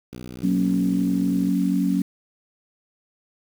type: click train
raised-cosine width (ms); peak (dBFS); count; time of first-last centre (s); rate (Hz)
3; -23; 85; 0.13-1.487; 61.9
type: chord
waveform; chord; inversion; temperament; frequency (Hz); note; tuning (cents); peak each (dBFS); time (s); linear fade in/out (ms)
sine; F# major; none; equal; 185 / 233.1 / 277.2; F#3 / A#3 / C#4; 0 / 0 / 0; -21 / -26 / -22; 0.43-2.02; 5
effects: high-pass 100 Hz 12 dB/octave + 7-bit